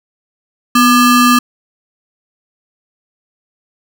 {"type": "ring-modulated tone", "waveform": "square", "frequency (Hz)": 724, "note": "F#5", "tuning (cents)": -38, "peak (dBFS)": -4, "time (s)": [0.75, 1.39], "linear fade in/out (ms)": 5, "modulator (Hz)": 477, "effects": []}